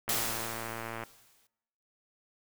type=click train; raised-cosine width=0.5 ms; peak=-23 dBFS; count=110; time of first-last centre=0.08-1.036 s; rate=114 Hz
type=noise with exponential decay; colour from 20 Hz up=white; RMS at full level=-29 dBFS; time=0.09-1.47 s; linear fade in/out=2 ms; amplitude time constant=300 ms
effects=noise-tail reverb RT60 1.0 s tail -23 dB re dry